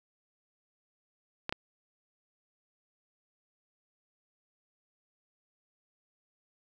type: clicks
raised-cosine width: 0.3 ms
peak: -16 dBFS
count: 2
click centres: 1.494 / 1.525 s
effects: none